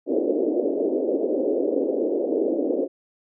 pink band-pass noise, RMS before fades -23 dBFS, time 0.06-2.88 s, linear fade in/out 50 ms, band 280 to 560 Hz, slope 48 dB/octave, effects none

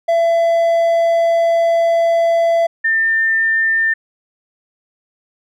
triangle / sine tone pair in turn, 671 / 1798.6 Hz, E5 / A6, +31 / +38 cents, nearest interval octave + perfect fourth, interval 1707 cents, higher second, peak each -9 / -12 dBFS, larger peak first, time 0.08-2.67 / 2.84-3.94 s, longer first, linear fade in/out 10 ms, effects none

